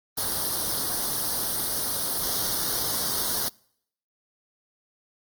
white noise with comb filter, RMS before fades -27 dBFS, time 0.17-3.49 s, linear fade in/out 10 ms, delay 0.2 ms, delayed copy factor +0.9, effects noise-tail reverb RT60 0.7 s tail -26 dB re dry + Opus 24 kbps

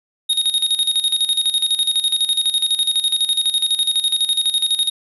square tone with tremolo, 3729 Hz, A#7, in tune, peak -14 dBFS, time 0.29-4.9 s, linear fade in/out 10 ms, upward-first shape square, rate 12 Hz, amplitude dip 70%, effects resampled to 32000 Hz + 9-bit

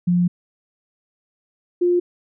sine tone pair in turn, 176.5 / 353 Hz, F3 / F4, +19 / +19 cents, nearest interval octave, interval 1200 cents, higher second, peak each -14 dBFS, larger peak neither, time 0.07-0.28 / 1.81-2 s, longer first, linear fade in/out 10 ms, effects none

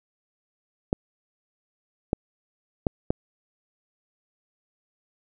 clicks, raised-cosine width 2 ms, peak -8 dBFS, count 4, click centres 0.929 / 2.131 / 2.868 / 3.105 s, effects none

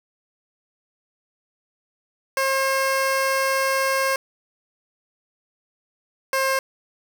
15% pulse tone pair in turn, 536 / 533 Hz, C5 / C5, +42 / +32 cents, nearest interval unison, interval 10 cents, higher first, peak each -13 dBFS, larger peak neither, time 2.37-4.16 / 6.33-6.59 s, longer first, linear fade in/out 2 ms, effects none

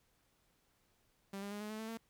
sawtooth tone with pitch steps, 196.8 / 201.5 / 206.3 / 211.3 / 216.4 / 221.5 / 226.8 Hz, G3 / G3 / G#3 / G#3 / A3 / A3 / A#3, +7 / +48 / -11 / +30 / -29 / +12 / -47 cents, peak -38 dBFS, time 1.33-1.974 s, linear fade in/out 5 ms, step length 92 ms, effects pink hiss -75 dBFS RMS until 2.09 s

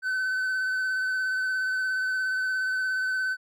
triangle tone with vibrato, 1520 Hz, F#6, 46 cents sharp, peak -23 dBFS, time 0.02-3.37 s, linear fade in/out 50 ms, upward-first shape sine, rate 17 Hz, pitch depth 15 cents each way, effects none

